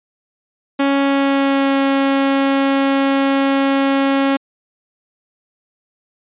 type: tone with pitch glide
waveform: sawtooth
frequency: 277.2 to 273.7 Hz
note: C#4 to C#4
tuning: 0 to -22 cents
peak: -9 dBFS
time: 0.79-4.37 s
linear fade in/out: 10 ms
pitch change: -22 cents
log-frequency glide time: 0.98-1.77 s
effects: resampled to 8000 Hz